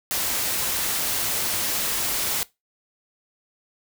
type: noise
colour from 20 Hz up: white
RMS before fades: -25 dBFS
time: 0.11-2.43 s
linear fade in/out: 0 ms
effects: noise-tail reverb RT60 0.2 s tail -20 dB re dry